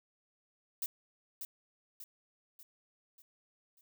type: noise with echo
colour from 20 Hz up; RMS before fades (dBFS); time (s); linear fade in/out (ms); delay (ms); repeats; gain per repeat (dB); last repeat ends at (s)
violet; -36; 0.82-0.86; 2; 590; 5; -6; 3.81
effects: none